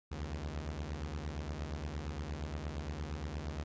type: beating tone pair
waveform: sawtooth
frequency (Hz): 69.8 / 78.4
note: C#2 / D#2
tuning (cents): +13 / +14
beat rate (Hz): 8.6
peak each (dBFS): -37 / -37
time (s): 0.11-3.64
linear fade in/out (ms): 10
effects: resampled to 16000 Hz